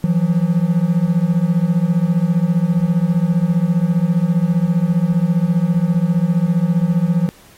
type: beating tone pair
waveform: triangle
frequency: 164.81 / 179.81 Hz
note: E3 / F#3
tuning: 0 / -49 cents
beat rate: 15 Hz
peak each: -14 dBFS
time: 0.04-7.29 s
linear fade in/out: 0 ms
effects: pink hiss -47 dBFS RMS until 7.57 s + AAC 48 kbps